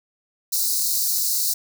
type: high-pass noise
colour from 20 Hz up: white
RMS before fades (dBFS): -22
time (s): 0.52-1.54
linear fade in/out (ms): 10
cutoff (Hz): 4000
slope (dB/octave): 96
effects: none